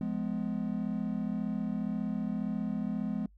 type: chord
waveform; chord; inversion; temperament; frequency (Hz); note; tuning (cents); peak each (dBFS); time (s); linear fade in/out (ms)
triangle; F diminished; none; just; 174.61 / 209.5 / 251.4; F3 / Ab3 / Cb4; 0 / +15 / +31; -35 / -31 / -34; 0.01-3.26; 2
effects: noise-tail reverb RT60 0.1 s tail -25 dB re dry + added 50 Hz sine -56 dBFS peak until 3.37 s